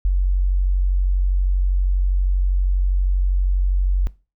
sine tone, 46.25 Hz, F#1, in tune, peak -14 dBFS, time 0.05-4.07 s, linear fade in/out 0 ms, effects noise-tail reverb RT60 0.3 s tail -20 dB re dry

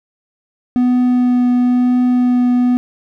triangle tone with vibrato, 247.7 Hz, B3, 5 cents sharp, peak -8 dBFS, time 0.76-2.77 s, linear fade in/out 0 ms, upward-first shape triangle, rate 1 Hz, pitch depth 10 cents each way, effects none

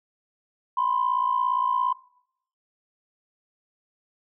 sine tone pair together, 991 / 1048.4 Hz, B5 / C6, +6 / +3 cents, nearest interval minor second, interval 97 cents, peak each -23 dBFS, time 0.77-1.93 s, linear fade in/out 5 ms, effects noise-tail reverb RT60 0.7 s tail -23 dB re dry + tanh soft clip ceiling -14 dBFS

